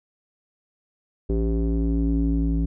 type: tone with low-pass filter sweep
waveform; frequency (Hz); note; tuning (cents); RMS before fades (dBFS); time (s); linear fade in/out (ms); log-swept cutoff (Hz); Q
square; 55.8; A1; +25; -22; 1.29-2.66; 10; 380 to 240; 4.6
effects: none